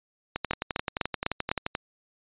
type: two click trains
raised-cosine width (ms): 0.3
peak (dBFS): -12 / -9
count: 17 / 5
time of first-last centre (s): 0.36-1.751 / 0.51-1.515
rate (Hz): 11.5 / 3.98
effects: resampled to 8000 Hz